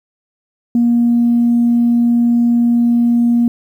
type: tone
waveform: sine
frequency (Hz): 237.1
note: A#3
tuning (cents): +30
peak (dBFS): -8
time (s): 0.75-3.48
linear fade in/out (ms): 2
effects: tanh soft clip ceiling -5 dBFS + 8-bit